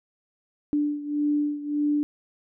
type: beating tone pair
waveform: sine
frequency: 293.7 / 295.4 Hz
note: D4 / D4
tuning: 0 / +10 cents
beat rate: 1.7 Hz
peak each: -24 / -28 dBFS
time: 0.73-2.03 s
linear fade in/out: 0 ms
effects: none